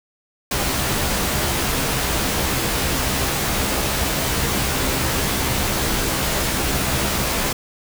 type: noise with comb filter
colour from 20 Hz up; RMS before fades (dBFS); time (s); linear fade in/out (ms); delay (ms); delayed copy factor
pink; -21; 0.51-7.53; 5; 15; +0.55
effects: none